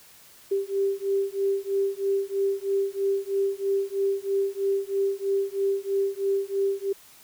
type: beating tone pair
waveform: sine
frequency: 392 / 395.1 Hz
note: G4 / G4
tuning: 0 / +14 cents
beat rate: 3.1 Hz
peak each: -26 dBFS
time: 0.51-6.93 s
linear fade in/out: 10 ms
effects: white hiss -52 dBFS RMS until 7.23 s